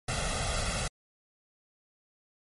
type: noise with comb filter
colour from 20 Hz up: pink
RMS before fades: -31 dBFS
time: 0.08-0.88 s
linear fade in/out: 5 ms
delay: 1.5 ms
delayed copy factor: +0.85
effects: MP3 48 kbps